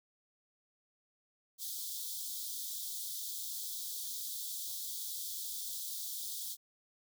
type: high-pass noise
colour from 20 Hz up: white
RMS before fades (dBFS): -41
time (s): 1.58-6.57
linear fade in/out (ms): 50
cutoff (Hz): 3300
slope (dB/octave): 96
effects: none